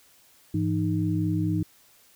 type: tone cluster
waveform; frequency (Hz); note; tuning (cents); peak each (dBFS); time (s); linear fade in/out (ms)
sine; 102.7 / 167.2 / 308.8; G#2 / E3 / D#4; -19 / +25 / -13; -27; 0.54-1.63; 5
effects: white hiss -58 dBFS RMS until 2.15 s